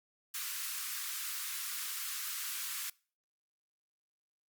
white high-pass noise, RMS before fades -39 dBFS, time 0.34-2.9 s, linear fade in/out 5 ms, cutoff 1100 Hz, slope 48 dB/octave, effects noise-tail reverb RT60 0.4 s tail -24 dB re dry + Opus 48 kbps

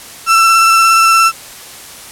35% pulse tone with vibrato, 1337 Hz, E6, 24 cents sharp, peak -4 dBFS, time 0.26-1.32 s, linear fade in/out 50 ms, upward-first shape square, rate 17 Hz, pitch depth 12 cents each way, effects white hiss -32 dBFS RMS until 2.11 s + low-pass 12000 Hz 12 dB/octave

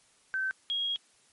sine tone pair in turn, 1542 / 3283 Hz, G6 / G#7, -29 / -21 cents, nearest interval octave + minor second, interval 1308 cents, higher second, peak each -28 dBFS, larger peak neither, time 0.34-0.51 / 0.7-0.96 s, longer second, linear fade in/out 0 ms, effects white hiss -64 dBFS RMS until 1.32 s + MP3 48 kbps

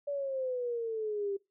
sine exponential sweep, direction down, 578 to 392 Hz, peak -31 dBFS, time 0.07-1.37 s, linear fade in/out 10 ms, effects noise-tail reverb RT60 0.2 s tail -20 dB re dry

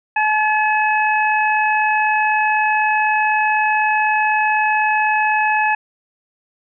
harmonic tone, 856 Hz, A5, 48 cents flat, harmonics 1 / 2 / 3, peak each -16 / -19 / -21 dBFS, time 0.16-5.75 s, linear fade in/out 5 ms, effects none

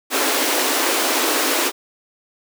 pink high-pass noise, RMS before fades -19 dBFS, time 0.1-1.72 s, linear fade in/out 50 ms, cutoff 260 Hz, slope 96 dB/octave, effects none

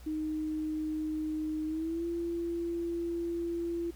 sine tone with pitch glide, 310 to 340 Hz, D#4 to F4, -6 to -46 cents, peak -31 dBFS, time 0.06-3.91 s, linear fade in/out 10 ms, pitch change +160 cents, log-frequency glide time 1.66-2.06 s, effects added 60 Hz sine -48 dBFS peak until 3.95 s + pink hiss -58 dBFS RMS until 3.95 s

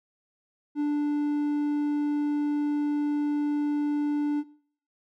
triangle tone, 293.7 Hz, D4, in tune, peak -21 dBFS, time 0.75-4.44 s, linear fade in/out 50 ms, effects noise-tail reverb RT60 0.5 s tail -19 dB re dry

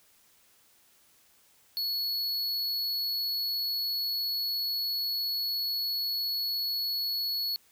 square tone, 4383 Hz, C#8, 20 cents flat, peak -29 dBFS, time 1.77-7.56 s, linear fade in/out 0 ms, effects white hiss -63 dBFS RMS until 7.71 s

